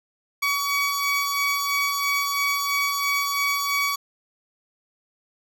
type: tone pair together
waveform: 25% pulse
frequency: 1133 / 2263 Hz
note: C#6 / C#7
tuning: +37 / +35 cents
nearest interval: octave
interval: 1198 cents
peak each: -20 / -22 dBFS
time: 0.42-3.96 s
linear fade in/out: 10 ms
effects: none